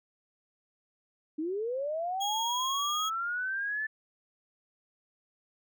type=linear sweep; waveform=sine; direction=up; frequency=296.1 to 1762 Hz; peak=-30 dBFS; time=1.38-3.87 s; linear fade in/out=10 ms
type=tone; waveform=30% pulse; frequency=3293 Hz; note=G#7; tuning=15 cents flat; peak=-29 dBFS; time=2.2-3.1 s; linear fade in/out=20 ms
effects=none